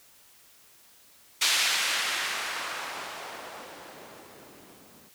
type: noise with low-pass filter sweep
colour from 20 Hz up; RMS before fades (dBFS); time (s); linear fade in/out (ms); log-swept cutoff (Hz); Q
violet; -32; 1.41-5.09; 10; 3200 to 210; 0.88
effects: white hiss -57 dBFS RMS until 5.14 s